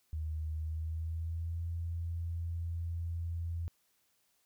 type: tone with pitch glide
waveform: sine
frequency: 78.2 to 84.3 Hz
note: D#2 to E2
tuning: +9 to +39 cents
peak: -34 dBFS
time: 0.13-3.68 s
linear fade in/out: 0 ms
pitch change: +130 cents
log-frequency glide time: 0.54-1.63 s
effects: white hiss -74 dBFS RMS until 4.45 s